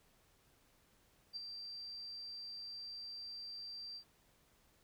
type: tone with ADSR envelope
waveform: sine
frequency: 4699 Hz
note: D8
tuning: in tune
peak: -39 dBFS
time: 1.33-4.04 s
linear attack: 33 ms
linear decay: 17 ms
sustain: -6 dB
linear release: 78 ms
effects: pink hiss -71 dBFS RMS until 4.83 s